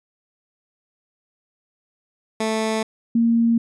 15% pulse / sine tone pair in turn, 220 / 231.5 Hz, A3 / A#3, 0 / -12 cents, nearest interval minor second, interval 88 cents, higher second, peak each -14 / -14 dBFS, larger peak neither, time 2.4-2.83 / 3.15-3.58 s, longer neither, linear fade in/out 5 ms, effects resampled to 24000 Hz

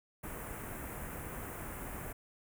pink band-stop noise, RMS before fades -43 dBFS, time 0.23-2.13 s, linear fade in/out 10 ms, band 2200 to 8800 Hz, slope 24 dB/octave, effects none

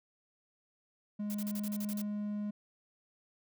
triangle tone, 207.7 Hz, G#3, in tune, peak -32 dBFS, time 1.19-2.51 s, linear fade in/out 10 ms
blue noise bursts, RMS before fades -44 dBFS, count 9, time 1.3-2.016 s, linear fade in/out 0 ms, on 44 ms, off 40 ms
effects none

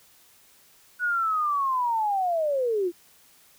sine linear sweep, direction down, 1480 to 331.3 Hz, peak -22 dBFS, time 0.99-2.92 s, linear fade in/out 50 ms, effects white hiss -57 dBFS RMS until 3.58 s

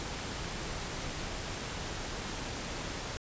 pink noise, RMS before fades -38 dBFS, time 0-3.17 s, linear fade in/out 0 ms, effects resampled to 16000 Hz

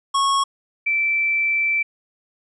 square / sine tone pair in turn, 1100 / 2331 Hz, C#6 / D7, -14 / -14 cents, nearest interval octave + minor second, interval 1300 cents, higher second, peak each -17 dBFS, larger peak neither, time 0.14-0.44 / 0.86-1.83 s, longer second, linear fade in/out 10 ms, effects resampled to 24000 Hz

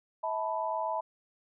sine chord, E suspended fourth, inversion none, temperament equal with one note detuned, 645.3 / 880 / 987.8 Hz, E5 / A5 / B5, -37 / 0 / 0 cents, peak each -34 dBFS, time 0.23-1.01 s, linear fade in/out 10 ms, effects none

